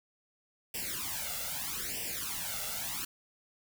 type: noise with flanger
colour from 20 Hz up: white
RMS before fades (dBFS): -37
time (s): 0.74-3.05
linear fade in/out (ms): 5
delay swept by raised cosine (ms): 0.37 to 1.47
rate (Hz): 0.79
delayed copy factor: +0.95
effects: none